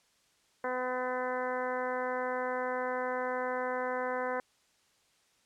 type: harmonic tone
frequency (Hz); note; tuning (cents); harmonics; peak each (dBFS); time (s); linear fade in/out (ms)
252.8; B3; +41; 1 / 2 / 3 / 4 / 5 / 6 / 7 / 8; -43 / -34 / -39 / -38 / -44 / -41 / -43 / -47; 0.64-4.4; 2
effects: white hiss -69 dBFS RMS until 5.45 s + low-pass 8000 Hz 12 dB/octave